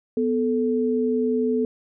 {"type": "tone pair together", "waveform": "sine", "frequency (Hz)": [247.8, 437.1], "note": ["B3", "A4"], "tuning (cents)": [6, -11], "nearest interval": "minor seventh", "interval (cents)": 983, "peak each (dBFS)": -22, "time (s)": [0.17, 1.65], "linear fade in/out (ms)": 2, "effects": []}